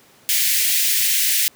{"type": "high-pass noise", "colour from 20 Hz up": "white", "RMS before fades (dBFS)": -18, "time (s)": [0.29, 1.48], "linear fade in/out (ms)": 0, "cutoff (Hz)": 1800, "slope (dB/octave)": 48, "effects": ["pink hiss -51 dBFS RMS until 1.55 s", "high-pass 150 Hz 12 dB/octave"]}